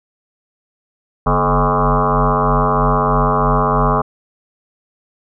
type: tone with frequency modulation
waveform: sine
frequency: 622.3 Hz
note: D#5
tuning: in tune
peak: -11 dBFS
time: 1.26-4.02 s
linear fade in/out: 10 ms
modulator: 95.5 Hz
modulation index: 6.5
effects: none